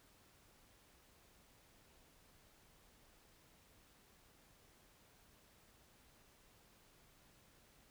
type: silence
effects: pink hiss -68 dBFS RMS until 7.9 s